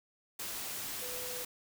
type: tone in noise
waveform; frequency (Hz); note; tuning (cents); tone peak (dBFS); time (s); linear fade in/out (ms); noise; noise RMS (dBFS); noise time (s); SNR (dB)
sine; 496.9; B4; +11; -45; 1.02-1.44; 5; white; -40; 0.39-1.45; -8
effects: none